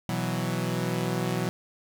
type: chord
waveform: sawtooth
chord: B suspended fourth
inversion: none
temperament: equal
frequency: 123.47 / 164.81 / 185 Hz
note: B2 / E3 / F#3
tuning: 0 / 0 / 0 cents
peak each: -27 dBFS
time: 0.09-1.49 s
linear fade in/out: 0 ms
effects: 10-bit